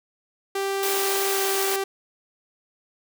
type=tone with pitch glide; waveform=sawtooth; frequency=392.2 to 389.9 Hz; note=G4 to G4; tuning=+1 to -9 cents; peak=-20 dBFS; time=0.55-1.84 s; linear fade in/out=5 ms; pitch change=-10 cents; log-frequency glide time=1.31-1.39 s
type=high-pass noise; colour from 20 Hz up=white; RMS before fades=-27 dBFS; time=0.83-1.76 s; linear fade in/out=0 ms; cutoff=280 Hz; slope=48 dB/octave
effects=none